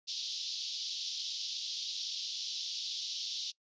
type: band-pass noise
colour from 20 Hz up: pink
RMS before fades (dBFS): -39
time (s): 0.07-3.52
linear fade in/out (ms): 20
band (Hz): 3300 to 5700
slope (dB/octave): 48
effects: noise-tail reverb RT60 0.1 s tail -22 dB re dry + resampled to 16000 Hz